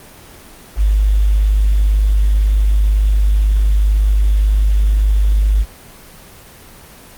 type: tone with quantisation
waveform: sine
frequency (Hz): 51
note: G#1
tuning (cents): -31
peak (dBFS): -9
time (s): 0.76-5.66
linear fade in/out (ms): 50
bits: 6
effects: pink hiss -39 dBFS RMS until 7.17 s + Opus 24 kbps